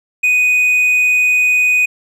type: tone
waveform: triangle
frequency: 2489 Hz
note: D#7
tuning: in tune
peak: -8 dBFS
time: 0.23-1.86 s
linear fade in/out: 10 ms
effects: none